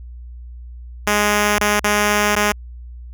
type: tone with dropouts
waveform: 5% pulse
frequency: 207.7 Hz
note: G#3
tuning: in tune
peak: -3 dBFS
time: 1.07-2.52 s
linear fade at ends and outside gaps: 2 ms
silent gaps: 1.584-1.612 / 1.797-1.841 / 2.352-2.364 s
effects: added 60 Hz sine -32 dBFS peak until 3.13 s